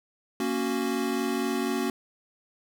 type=chord; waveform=square; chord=F# major; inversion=first; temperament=equal; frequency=233.1 / 277.2 / 370 Hz; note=A#3 / C#4 / F#4; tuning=0 / 0 / 0 cents; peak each=-31 dBFS; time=0.4-1.9 s; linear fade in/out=2 ms; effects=none